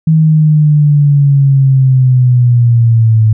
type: linear sweep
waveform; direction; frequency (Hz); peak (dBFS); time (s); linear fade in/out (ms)
sine; down; 160 to 108.5; -4; 0.07-3.33; 5
effects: none